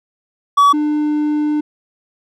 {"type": "tone pair in turn", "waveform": "triangle", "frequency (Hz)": [1138, 299.7], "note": ["C#6", "D4"], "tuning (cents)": [45, 35], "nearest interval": "octave + major seventh", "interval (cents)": 2310, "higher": "first", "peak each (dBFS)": [-5, -12], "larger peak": "first", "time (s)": [[0.57, 0.73], [0.73, 1.61]], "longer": "second", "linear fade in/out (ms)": 10, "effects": []}